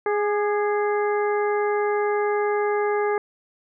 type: harmonic tone with a mistuned harmonic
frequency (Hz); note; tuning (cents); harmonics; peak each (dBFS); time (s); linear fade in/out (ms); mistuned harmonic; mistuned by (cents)
415.3; G#4; 0; 1 / 2 / 3 / 4 / 5; -21 / -27 / -31 / -33 / -35; 0.06-3.18; 2; 3; -41
effects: none